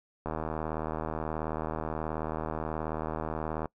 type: click train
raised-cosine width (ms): 1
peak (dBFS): -19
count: 268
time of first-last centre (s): 0.26-3.657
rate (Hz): 78.6
effects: noise-tail reverb RT60 0.1 s tail -23 dB re dry